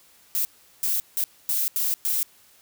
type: noise bursts at uneven times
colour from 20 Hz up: violet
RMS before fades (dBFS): -24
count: 6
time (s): 0.35-0.45 / 0.83-1 / 1.17-1.24 / 1.49-1.68 / 1.76-1.94 / 2.05-2.23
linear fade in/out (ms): 0
effects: white hiss -56 dBFS RMS until 2.61 s